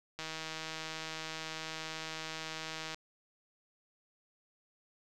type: click train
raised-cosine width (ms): 0.2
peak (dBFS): -23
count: 439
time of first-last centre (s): 0.19-2.945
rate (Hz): 159
effects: none